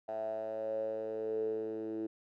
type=tone with band-pass filter sweep; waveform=10% pulse; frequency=110 Hz; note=A2; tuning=in tune; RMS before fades=-37 dBFS; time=0.08-2.07 s; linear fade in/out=10 ms; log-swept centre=700 to 350 Hz; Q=9.4; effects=none